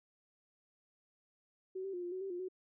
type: tone with pitch steps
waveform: sine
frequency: 376.2 / 388.4 / 355.6 / 351 / 372.5 / 388.5 / 353.5 / 371.4 Hz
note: F#4 / G4 / F4 / F4 / F#4 / G4 / F4 / F#4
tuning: +29 / -16 / +31 / +9 / +12 / -16 / +21 / +7 cents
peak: -38 dBFS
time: 1.75-2.486 s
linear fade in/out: 10 ms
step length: 92 ms
effects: none